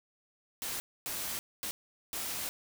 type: noise bursts at uneven times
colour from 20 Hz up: white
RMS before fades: -37 dBFS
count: 4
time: 0.62-0.8 / 1.06-1.39 / 1.63-1.71 / 2.13-2.49 s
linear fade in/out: 0 ms
effects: none